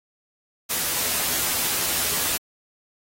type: noise with comb filter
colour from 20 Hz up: white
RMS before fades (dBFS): -24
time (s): 0.69-2.38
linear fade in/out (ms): 20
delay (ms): 12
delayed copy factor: +0.55
effects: AAC 48 kbps